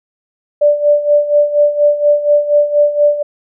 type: tone with tremolo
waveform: sine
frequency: 587.3 Hz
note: D5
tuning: in tune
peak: -5 dBFS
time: 0.61-3.23 s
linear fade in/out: 10 ms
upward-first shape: sine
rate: 4.2 Hz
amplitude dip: 75%
effects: none